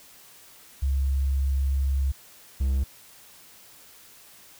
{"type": "tone pair in turn", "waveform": ["sine", "triangle"], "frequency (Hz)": [68, 66.79], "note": ["C#2", "C2"], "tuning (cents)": [-33, 36], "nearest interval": "unison", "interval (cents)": 31, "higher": "first", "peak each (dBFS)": [-21, -19], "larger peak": "second", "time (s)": [[0.82, 2.12], [2.6, 2.84]], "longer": "first", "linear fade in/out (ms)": 10, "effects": ["white hiss -51 dBFS RMS until 4.59 s"]}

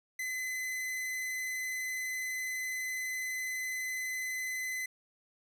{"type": "tone", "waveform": "45% pulse", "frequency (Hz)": 2028, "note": "B6", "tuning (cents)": 45, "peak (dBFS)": -34, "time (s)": [0.19, 4.86], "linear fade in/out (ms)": 5, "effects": []}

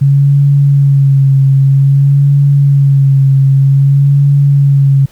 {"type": "tone with vibrato", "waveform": "sine", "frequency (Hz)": 138.59, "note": "C#3", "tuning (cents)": 0, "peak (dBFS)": -4, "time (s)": [0.01, 5.06], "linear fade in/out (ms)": 10, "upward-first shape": "sine", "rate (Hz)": 0.52, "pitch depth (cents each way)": 32, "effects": ["pink hiss -45 dBFS RMS until 5.11 s"]}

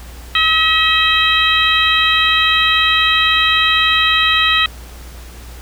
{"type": "harmonic tone with a mistuned harmonic", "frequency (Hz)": 641, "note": "E5", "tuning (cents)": -49, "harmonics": [2, 3, 4, 5, 6], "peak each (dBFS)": [-17, -17, -17, -17, -17], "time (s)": [0.35, 4.66], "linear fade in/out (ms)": 2, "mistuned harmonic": 5, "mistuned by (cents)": -18, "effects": ["added 60 Hz sine -32 dBFS peak until 5.61 s", "pink hiss -39 dBFS RMS until 5.61 s"]}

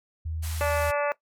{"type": "tone", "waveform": "sine", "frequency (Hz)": 80, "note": "D#2", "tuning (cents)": 49, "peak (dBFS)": -29, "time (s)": [0.25, 0.91], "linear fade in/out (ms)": 10}
{"type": "band-pass noise", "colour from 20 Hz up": "white", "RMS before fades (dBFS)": -40, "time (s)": [0.42, 0.92], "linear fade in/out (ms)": 20, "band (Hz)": [640, 14000], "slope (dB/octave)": 48}
{"type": "harmonic tone", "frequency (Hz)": 290, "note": "D4", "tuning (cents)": -22, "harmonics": [2, 3, 4, 5, 6, 7, 8, 9], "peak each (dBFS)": [-25, -32, -32, -35, -36, -38, -42, -38], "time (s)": [0.61, 1.12], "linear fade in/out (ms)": 0}
{"effects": ["noise-tail reverb RT60 0.1 s tail -18 dB re dry"]}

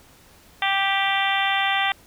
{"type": "harmonic tone", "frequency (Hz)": 392, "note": "G4", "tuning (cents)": 0, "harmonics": [2, 3, 4, 5, 6, 7, 8, 9], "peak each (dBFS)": [-24, -29, -29, -25, -29, -30, -29, -30], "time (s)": [0.62, 1.92], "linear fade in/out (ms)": 2, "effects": ["pink hiss -52 dBFS RMS until 2.06 s"]}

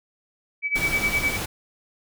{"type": "tone with tremolo", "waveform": "sine", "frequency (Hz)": 2291, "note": "D7", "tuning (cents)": -44, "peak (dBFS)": -18, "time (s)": [0.62, 1.38], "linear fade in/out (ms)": 50, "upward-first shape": "sine", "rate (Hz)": 9.7, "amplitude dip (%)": 85}
{"type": "noise", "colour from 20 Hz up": "pink", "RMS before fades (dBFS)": -29, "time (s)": [0.75, 1.46], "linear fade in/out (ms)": 10}
{"effects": []}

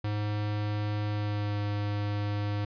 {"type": "tone with pitch glide", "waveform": "square", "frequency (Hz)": [104.7, 103.14], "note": ["G#2", "G#2"], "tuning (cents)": [15, -11], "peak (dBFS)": -29, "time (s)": [0.04, 2.65], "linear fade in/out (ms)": 5, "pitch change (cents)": -26, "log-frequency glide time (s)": [1.1, 1.59], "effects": ["resampled to 11025 Hz"]}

